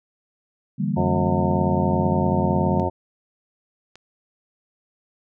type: chord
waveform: sine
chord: E half-diminished seventh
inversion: third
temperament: equal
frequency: 146.83 / 164.81 / 196 / 233.1 Hz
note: D3 / E3 / G3 / Bb3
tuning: 0 / 0 / 0 / 0 cents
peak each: -26 / -28 / -24 / -28 dBFS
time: 0.78-2.84 s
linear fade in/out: 20 ms
type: harmonic tone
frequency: 90.4 Hz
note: F#2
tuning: 40 cents flat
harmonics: 1 / 2 / 3 / 4 / 5 / 6 / 7 / 8 / 10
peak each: -26 / -33 / -31 / -27 / -36 / -29 / -29 / -30 / -27 dBFS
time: 0.96-2.9 s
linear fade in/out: 20 ms
type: clicks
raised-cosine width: 0.2 ms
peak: -26 dBFS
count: 2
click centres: 2.798 / 3.956 s
effects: none